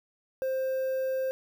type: tone with quantisation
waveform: triangle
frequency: 525 Hz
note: C5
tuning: 6 cents sharp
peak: -25 dBFS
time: 0.42-1.31 s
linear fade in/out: 0 ms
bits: 8
effects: none